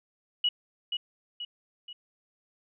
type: tone with echo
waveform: sine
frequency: 2918 Hz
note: F#7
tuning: 25 cents flat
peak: -22 dBFS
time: 0.44-0.49 s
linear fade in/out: 5 ms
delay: 480 ms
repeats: 3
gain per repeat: -6 dB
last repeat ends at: 1.93 s
effects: none